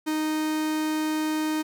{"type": "tone", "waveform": "45% pulse", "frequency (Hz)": 310, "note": "D#4", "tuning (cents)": -6, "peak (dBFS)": -24, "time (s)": [0.06, 1.63], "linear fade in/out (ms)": 20, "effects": []}